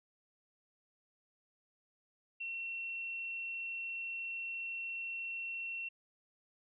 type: tone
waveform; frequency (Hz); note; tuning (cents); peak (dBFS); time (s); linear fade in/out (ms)
sine; 2717; F7; -48; -38; 2.4-5.89; 10
effects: none